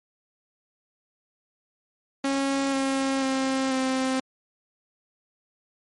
sawtooth tone with pitch steps, 273.9 / 269.8 / 265.8 / 261.8 Hz, C#4 / C#4 / C4 / C4, -21 / -47 / +27 / +1 cents, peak -19 dBFS, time 2.24-4.2 s, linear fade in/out 5 ms, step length 490 ms, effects MP3 48 kbps

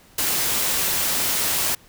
white noise, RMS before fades -22 dBFS, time 0.18-1.75 s, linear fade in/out 5 ms, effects pink hiss -52 dBFS RMS until 1.88 s

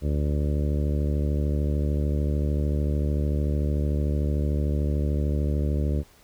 harmonic tone, 73.42 Hz, D2, in tune, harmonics 1 / 2 / 3 / 4 / 5 / 6 / 7 / 8, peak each -23 / -29 / -33 / -35 / -37 / -39 / -40 / -41 dBFS, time 0.01-6.04 s, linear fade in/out 50 ms, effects pink hiss -56 dBFS RMS until 6.23 s

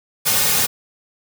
white noise with comb filter, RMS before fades -17 dBFS, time 0.25-0.67 s, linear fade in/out 20 ms, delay 3 ms, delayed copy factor -0.9, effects none

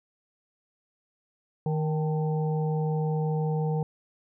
harmonic tone with a mistuned harmonic, 155.56 Hz, D#3, in tune, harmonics 1 / 3 / 5 / 6, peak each -25 / -32 / -37 / -43 dBFS, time 1.66-3.83 s, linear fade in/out 2 ms, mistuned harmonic 6, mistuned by -95 cents, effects none

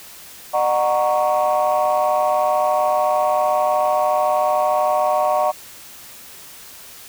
sine chord, D# minor seventh, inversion none, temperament equal with one note detuned, 606.6 / 740 / 932.3 / 1108.7 Hz, D#5 / F#5 / A#5 / C#6, -44 / 0 / 0 / 0 cents, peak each -18 / -18 / -23 / -22 dBFS, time 0.53-5.52 s, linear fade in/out 20 ms, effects tanh soft clip ceiling -9 dBFS + white hiss -40 dBFS RMS until 7.08 s

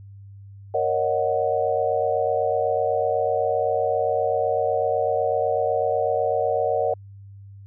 sine chord, D# minor seventh, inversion second, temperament equal, 466.2 / 554.4 / 622.3 / 740 Hz, A#4 / C#5 / D#5 / F#5, 0 / 0 / 0 / 0 cents, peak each -25 dBFS, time 0.74-6.94 s, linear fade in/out 5 ms, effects added 99 Hz sine -40 dBFS peak until 7.66 s

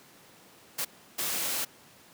white noise bursts at uneven times, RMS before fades -31 dBFS, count 2, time 0.78-0.85 / 1.18-1.65 s, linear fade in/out 10 ms, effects pink hiss -55 dBFS RMS until 2.13 s + high-pass 150 Hz 12 dB/octave

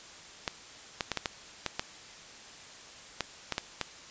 clicks, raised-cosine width 0.2 ms, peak -12 dBFS, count 11, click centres 0.478 / 1.008 / 1.117 / 1.173 / 1.258 / 1.663 / 1.795 / 3.207 / 3.523 / 3.581 / 3.813 s, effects white hiss -49 dBFS RMS until 4.1 s + resampled to 16000 Hz

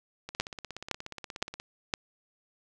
two click trains, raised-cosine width 0.2 ms, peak -22 / -10 dBFS, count 23 / 4, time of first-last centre 0.29-1.6 / 0.4-1.938 s, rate 16.8 / 1.95 Hz, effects none

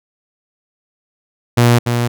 sawtooth tone with echo, 119.6 Hz, A#2, 45 cents sharp, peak -4 dBFS, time 1.57-1.79 s, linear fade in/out 10 ms, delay 290 ms, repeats 1, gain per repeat -6 dB, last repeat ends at 2.08 s, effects none

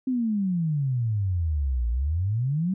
sine exponential two-way sweep, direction down then up, 264.6 to 56.5 to 196.1 Hz, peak -22 dBFS, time 0.07-2.74 s, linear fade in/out 5 ms, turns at 1.89 s, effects none

